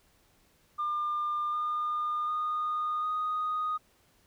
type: tone with pitch steps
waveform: sine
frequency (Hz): 1200 / 1213.9 / 1228 / 1242.3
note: D6 / D#6 / D#6 / D#6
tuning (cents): +37 / -43 / -23 / -3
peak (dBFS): -27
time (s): 0.78-3.78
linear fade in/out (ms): 20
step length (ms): 750
effects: tanh soft clip ceiling -25 dBFS + pink hiss -66 dBFS RMS until 4.26 s